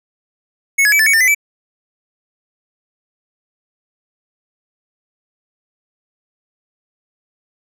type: tone with pitch steps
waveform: square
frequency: 2200 / 1686 / 2300 / 1757 / 2236 / 1798 / 2026 / 2311 Hz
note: C#7 / G#6 / D7 / A6 / C#7 / A6 / B6 / D7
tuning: -14 / +26 / -37 / -3 / +14 / +37 / +44 / -28 cents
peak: -10 dBFS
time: 0.78-1.348 s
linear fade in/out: 10 ms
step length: 71 ms
effects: none